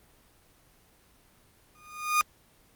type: tone with exponential growth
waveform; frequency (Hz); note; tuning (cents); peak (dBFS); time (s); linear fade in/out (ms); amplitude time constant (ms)
30% pulse; 1225; D#6; -27; -16; 1.75-2.21; 0; 100
effects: pink hiss -61 dBFS RMS until 2.75 s + Opus 24 kbps